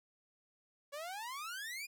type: exponential sweep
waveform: sawtooth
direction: up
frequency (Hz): 554.4 to 2489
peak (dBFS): -38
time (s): 0.92-1.87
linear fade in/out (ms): 20
effects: none